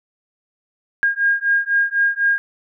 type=beating tone pair; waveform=sine; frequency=1619 / 1623 Hz; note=G#6 / G#6; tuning=-45 / -40 cents; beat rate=4 Hz; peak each=-18 dBFS; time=1.03-2.38 s; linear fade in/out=0 ms; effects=none